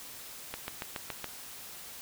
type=click train; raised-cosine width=0.3 ms; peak=-19 dBFS; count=6; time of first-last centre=0.54-1.243 s; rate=7.11 Hz; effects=white hiss -46 dBFS RMS until 2.01 s